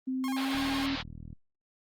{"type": "tone with pitch glide", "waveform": "sine", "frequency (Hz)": [260, 274], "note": ["C4", "C#4"], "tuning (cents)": [-11, -20], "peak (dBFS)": -29, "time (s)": [0.07, 0.96], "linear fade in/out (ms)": 10, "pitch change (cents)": 91, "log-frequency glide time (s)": [0.27, 0.57]}
{"type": "tone with vibrato", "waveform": "sawtooth", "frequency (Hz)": 932.3, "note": "A#5", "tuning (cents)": 0, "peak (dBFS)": -33, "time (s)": [0.24, 0.86], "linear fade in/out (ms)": 0, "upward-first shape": "square", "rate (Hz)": 12, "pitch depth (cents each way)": 250}
{"type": "band-pass noise", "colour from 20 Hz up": "white", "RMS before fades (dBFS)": -37, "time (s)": [0.36, 1.03], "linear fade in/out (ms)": 20, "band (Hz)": [490, 4500], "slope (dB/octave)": 48}
{"type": "click train", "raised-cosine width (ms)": 5, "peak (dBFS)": -32, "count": 32, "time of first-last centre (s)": [0.55, 1.329], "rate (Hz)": 39.8}
{"effects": ["Opus 32 kbps"]}